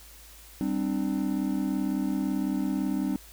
triangle chord, G suspended fourth, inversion none, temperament equal with one note detuned, 196 / 261.6 / 299.7 Hz, G3 / C4 / D4, 0 / 0 / +35 cents, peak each -28 dBFS, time 0.61-3.16 s, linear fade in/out 0 ms, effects added 54 Hz sine -51 dBFS peak until 3.32 s + white hiss -51 dBFS RMS until 3.32 s

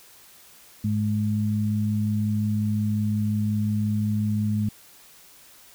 sine tone pair together, 105.4 / 211 Hz, G#2 / G#3, +26 / +28 cents, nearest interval octave, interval 1202 cents, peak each -24 dBFS, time 0.84-4.69 s, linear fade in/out 5 ms, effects white hiss -51 dBFS RMS until 5.74 s

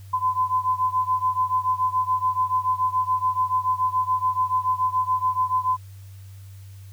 sine beating tone pair, 1015 / 1022 Hz, B5 / C6, +47 / -41 cents, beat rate 7 Hz, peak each -22 / -24 dBFS, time 0.13-5.77 s, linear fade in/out 10 ms, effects added 97 Hz sine -39 dBFS peak until 6.92 s + white hiss -56 dBFS RMS until 6.92 s

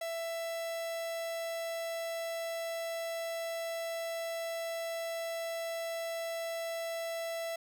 45% pulse tone, 664 Hz, E5, 12 cents sharp, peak -35 dBFS, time 0.01-7.56 s, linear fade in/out 5 ms, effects none

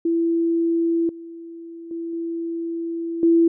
sine tone with level steps, 333.9 Hz, E4, 22 cents sharp, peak -17 / -34 / -26 / -24 / -12 dBFS, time 0.05-3.48 s, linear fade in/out 5 ms, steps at 1.09 / 1.91 / 2.13 / 3.23 s, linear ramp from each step 2 ms, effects none

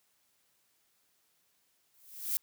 violet noise with exponential growth, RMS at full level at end -28 dBFS, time 1.94-2.37 s, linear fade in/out 0 ms, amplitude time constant 92 ms, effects white hiss -73 dBFS RMS until 2.42 s + high-pass 60 Hz 12 dB/octave

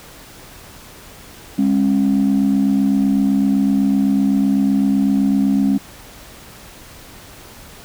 sine tone pair together, 203.3 / 271.2 Hz, G#3 / C#4, -37 / -38 cents, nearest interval perfect fourth, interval 499 cents, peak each -14 dBFS, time 1.58-5.78 s, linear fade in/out 10 ms, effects tanh soft clip ceiling -8 dBFS + pink hiss -40 dBFS RMS until 7.84 s

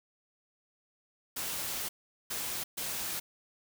white noise bursts at uneven times, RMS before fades -36 dBFS, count 3, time 1.36-1.89 / 2.3-2.64 / 2.77-3.2 s, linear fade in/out 10 ms, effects none

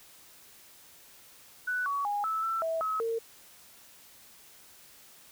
sine tone with pitch steps, 1487 / 1127 / 820 / 1308 / 1335 / 652 / 1283 / 456.3 Hz, F#6 / C#6 / G#5 / E6 / E6 / E5 / E6 / A#4, +8 / +28 / -22 / -14 / +22 / -19 / -47 / -37 cents, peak -28 dBFS, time 1.67-3.19 s, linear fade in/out 10 ms, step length 190 ms, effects white hiss -55 dBFS RMS until 5.31 s

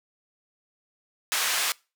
pink band-pass noise, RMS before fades -26 dBFS, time 1.32-1.72 s, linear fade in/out 0 ms, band 1300 to 14000 Hz, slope 12 dB/octave, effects noise-tail reverb RT60 0.3 s tail -24 dB re dry

